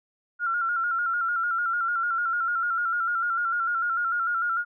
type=tone with vibrato; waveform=sine; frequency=1390 Hz; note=F6; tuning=9 cents flat; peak=-23 dBFS; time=0.39-4.65 s; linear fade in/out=50 ms; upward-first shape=square; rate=6.7 Hz; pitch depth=48 cents each way; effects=none